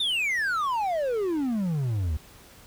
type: exponential sweep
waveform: triangle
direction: down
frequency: 3706 to 72 Hz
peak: -22 dBFS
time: 0-2.17 s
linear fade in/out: 5 ms
effects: pink hiss -51 dBFS RMS until 2.66 s